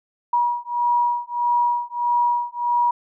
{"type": "beating tone pair", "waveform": "sine", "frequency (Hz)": [960, 961.6], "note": ["B5", "B5"], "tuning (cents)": [-49, -46], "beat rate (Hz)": 1.6, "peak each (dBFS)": -21, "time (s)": [0.33, 2.91], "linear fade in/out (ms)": 5, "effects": []}